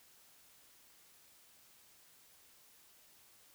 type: silence
effects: white hiss -64 dBFS RMS until 3.54 s